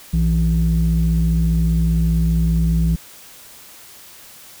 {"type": "tone pair together", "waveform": "sine", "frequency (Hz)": [60.08, 165.1], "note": ["B1", "E3"], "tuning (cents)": [-47, 3], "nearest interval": "octave + tritone", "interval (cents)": 1750, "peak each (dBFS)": -15, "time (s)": [0.13, 2.96], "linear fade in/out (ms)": 10, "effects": ["tanh soft clip ceiling -9 dBFS", "white hiss -42 dBFS RMS until 4.6 s"]}